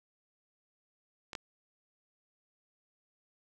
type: clicks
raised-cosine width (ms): 0.2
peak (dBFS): -24 / -19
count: 2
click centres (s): 1.332 / 1.352
effects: none